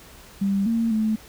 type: tone with pitch steps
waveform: sine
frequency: 197.3 / 228.8 / 217.8 Hz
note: G3 / A#3 / A3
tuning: +11 / -32 / -17 cents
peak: -19 dBFS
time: 0.41-1.16 s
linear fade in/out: 10 ms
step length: 250 ms
effects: added 60 Hz sine -54 dBFS peak until 1.28 s + pink hiss -47 dBFS RMS until 1.28 s